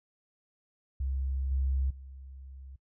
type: tone with level steps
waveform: sine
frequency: 66.7 Hz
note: C2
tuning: 34 cents sharp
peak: -29 / -26 / -44 dBFS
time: 1-2.76 s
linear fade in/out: 5 ms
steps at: 1.51 / 1.9 s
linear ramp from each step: 5 ms
effects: noise-tail reverb RT60 0.1 s tail -21 dB re dry